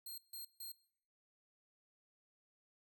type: tone bursts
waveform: 5% pulse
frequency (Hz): 4209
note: C8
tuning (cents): +9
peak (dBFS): -39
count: 3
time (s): 0.06-0.72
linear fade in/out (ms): 5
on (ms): 120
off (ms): 150
effects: noise-tail reverb RT60 0.6 s tail -20 dB re dry